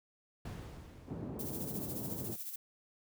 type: noise with exponential decay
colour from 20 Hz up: brown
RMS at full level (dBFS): -38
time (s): 0.45-2.25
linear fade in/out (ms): 5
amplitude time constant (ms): 390
type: band-pass noise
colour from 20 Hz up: pink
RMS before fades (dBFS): -42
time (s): 1.06-2.37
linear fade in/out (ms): 50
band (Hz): 110 to 410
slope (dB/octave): 12
type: noise with tremolo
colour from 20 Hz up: violet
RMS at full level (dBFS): -41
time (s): 1.39-2.56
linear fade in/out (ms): 5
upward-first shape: sine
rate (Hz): 14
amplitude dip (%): 55
effects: high-pass 60 Hz 12 dB/octave